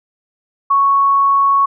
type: tone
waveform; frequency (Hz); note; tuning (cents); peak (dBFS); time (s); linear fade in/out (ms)
sine; 1108.7; C#6; 0; -9; 0.7-1.66; 10
effects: none